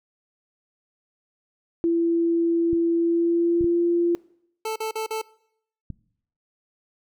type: tone with pitch glide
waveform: sine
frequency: 336.1 to 343.6 Hz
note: E4 to F4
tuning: +34 to -28 cents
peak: -18 dBFS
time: 1.84-4.15 s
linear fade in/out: 0 ms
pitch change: +38 cents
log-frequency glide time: 2.95-3.8 s
type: clicks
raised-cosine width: 5 ms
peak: -21 dBFS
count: 4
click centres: 2.731 / 3.61 / 3.643 / 5.903 s
type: tone bursts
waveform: 25% pulse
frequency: 440 Hz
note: A4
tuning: in tune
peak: -22 dBFS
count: 4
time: 4.65-5.216 s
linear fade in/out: 5 ms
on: 110 ms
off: 42 ms
effects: noise-tail reverb RT60 0.7 s tail -22 dB re dry